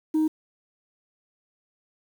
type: tone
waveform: sine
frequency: 312.2 Hz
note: D#4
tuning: 6 cents sharp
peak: -17 dBFS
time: 0.14-0.28 s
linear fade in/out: 10 ms
effects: tanh soft clip ceiling -18 dBFS + 8-bit